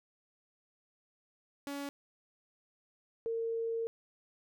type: tone pair in turn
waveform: sawtooth / sine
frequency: 282.3 / 456.8 Hz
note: C#4 / A#4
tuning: +32 / -35 cents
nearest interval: minor sixth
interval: 833 cents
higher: second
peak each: -34 / -32 dBFS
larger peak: second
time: 1.67-1.89 / 3.26-3.87 s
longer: second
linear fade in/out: 0 ms
effects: none